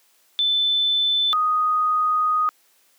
sine tone pair in turn, 3520 / 1244.5 Hz, A7 / D#6, 0 / 0 cents, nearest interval octave + tritone, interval 1800 cents, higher first, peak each -17 dBFS, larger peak neither, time 0.39-1.33 / 1.33-2.49 s, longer second, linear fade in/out 0 ms, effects white hiss -60 dBFS RMS until 2.98 s + high-pass 300 Hz 12 dB/octave

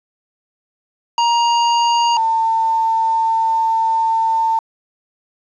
square / sine tone pair in turn, 941 / 898.8 Hz, A#5 / A5, +16 / +37 cents, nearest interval minor second, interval 79 cents, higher first, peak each -13 dBFS, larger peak neither, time 1.18-2.17 / 2.17-4.59 s, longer second, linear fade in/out 2 ms, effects resampled to 16000 Hz + 7-bit

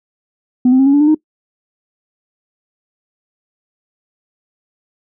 sine tone with pitch steps, 250.3 / 259.3 / 268.6 / 278.2 / 288.2 / 298.5 / 309.2 Hz, B3 / C4 / C4 / C#4 / D4 / D4 / D#4, +23 / -15 / +46 / +6 / -33 / +28 / -11 cents, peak -5 dBFS, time 0.65-1.147 s, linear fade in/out 5 ms, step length 71 ms, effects noise-tail reverb RT60 0.1 s tail -22 dB re dry + tanh soft clip ceiling -4 dBFS

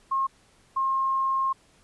sine tone pair in turn, 1076 / 1069.2 Hz, C6 / C6, +48 / +37 cents, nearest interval unison, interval 11 cents, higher first, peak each -22 dBFS, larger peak neither, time 0.11-0.27 / 0.76-1.53 s, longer second, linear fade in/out 10 ms, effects pink hiss -60 dBFS RMS until 1.83 s + resampled to 24000 Hz

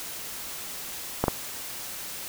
clicks, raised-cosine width 1 ms, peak -7 dBFS, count 2, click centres 1.24 / 1.282 s, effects white hiss -37 dBFS RMS until 2.28 s

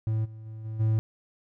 triangle tone with level steps, 110 Hz, A2, in tune, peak -22 / -38 / -35 / -30 / -19 dBFS, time 0.07-0.99 s, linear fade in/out 0 ms, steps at 0.24 / 0.45 / 0.64 / 0.79 s, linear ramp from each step 20 ms, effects none

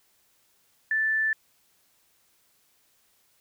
sine tone, 1760 Hz, A6, in tune, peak -22 dBFS, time 0.91-1.33 s, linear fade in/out 2 ms, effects white hiss -66 dBFS RMS until 3.4 s

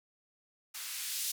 violet noise with band-pass filter sweep, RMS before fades -38 dBFS, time 0.74-1.32 s, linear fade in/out 10 ms, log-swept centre 1300 to 4000 Hz, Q 0.76, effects none

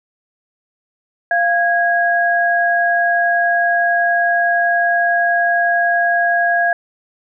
sine tone pair together, 693 / 1648.2 Hz, F5 / G#6, -14 / -14 cents, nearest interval octave + minor third, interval 1500 cents, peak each -15 dBFS, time 1.31-6.73 s, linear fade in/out 2 ms, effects none

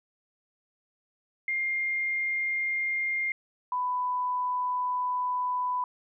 sine tone pair in turn, 2115 / 995.9 Hz, C7 / B5, +18 / +14 cents, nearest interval octave + minor second, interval 1304 cents, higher first, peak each -26 dBFS, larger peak neither, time 1.48-3.32 / 3.72-5.84 s, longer second, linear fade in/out 2 ms, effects none

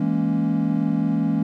triangle chord, A# half-diminished seventh, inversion second, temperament equal, 164.81 / 207.7 / 233.1 / 277.2 Hz, E3 / G#3 / A#3 / C#4, 0 / 0 / 0 / 0 cents, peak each -22 dBFS, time 0-1.43 s, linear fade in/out 5 ms, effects tanh soft clip ceiling -7 dBFS

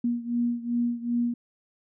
sine beating tone pair, 237.7 / 240.3 Hz, A#3 / B3, +34 / -47 cents, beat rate 2.6 Hz, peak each -26 / -29 dBFS, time 0.04-1.34 s, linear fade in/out 5 ms, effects none

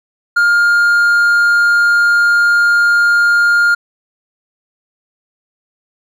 triangle tone, 1410 Hz, F6, 16 cents sharp, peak -6 dBFS, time 0.36-3.75 s, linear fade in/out 10 ms, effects none

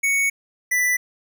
square tone pair in turn, 2224 / 1981.4 Hz, C#7 / B6, +5 / +5 cents, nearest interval major second, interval 200 cents, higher first, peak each -18 / -18 dBFS, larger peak neither, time 0.03-0.3 / 0.71-0.97 s, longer first, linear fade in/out 10 ms, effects none

